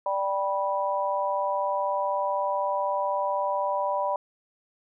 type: chord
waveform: sine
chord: G major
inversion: second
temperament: just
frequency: 588 / 784 / 980 Hz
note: D5 / G5 / B5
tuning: +2 / 0 / -14 cents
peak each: -28 / -31 / -27 dBFS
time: 0.06-4.16 s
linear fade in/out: 2 ms
effects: none